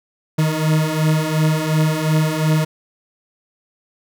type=beating tone pair; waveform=40% pulse; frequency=154.3 / 157.1 Hz; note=D#3 / D#3; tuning=-14 / +17 cents; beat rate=2.8 Hz; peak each=-19 / -16 dBFS; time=0.38-2.65 s; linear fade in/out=10 ms; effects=none